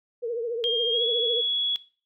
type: tone with vibrato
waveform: sine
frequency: 466.2 Hz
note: A#4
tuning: in tune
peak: -26 dBFS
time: 0.22-1.42 s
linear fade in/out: 20 ms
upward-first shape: triangle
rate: 14 Hz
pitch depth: 98 cents each way
type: tone with pitch glide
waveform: sine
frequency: 3216 to 3366 Hz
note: G7 to G#7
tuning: +44 to +23 cents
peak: -22 dBFS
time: 0.64-1.76 s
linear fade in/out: 0 ms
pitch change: +79 cents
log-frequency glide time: 0.91-1.04 s
effects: noise-tail reverb RT60 0.4 s tail -19 dB re dry